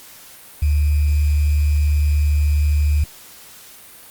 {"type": "tone with sample-and-hold", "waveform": "sine", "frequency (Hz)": 74, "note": "D2", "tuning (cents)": 14, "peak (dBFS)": -13, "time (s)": [0.62, 3.04], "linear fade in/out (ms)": 5, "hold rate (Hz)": 2450, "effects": ["white hiss -42 dBFS RMS until 4.1 s", "Opus 48 kbps"]}